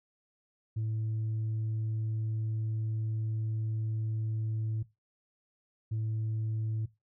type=tone pair in turn; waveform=sine; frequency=110 / 110 Hz; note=A2 / A2; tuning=0 / 0 cents; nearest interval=unison; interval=0 cents; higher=neither; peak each=-28 dBFS; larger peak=neither; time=0.76-4.83 / 5.91-6.86 s; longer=first; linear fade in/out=10 ms; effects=noise-tail reverb RT60 0.2 s tail -17 dB re dry + tanh soft clip ceiling -28 dBFS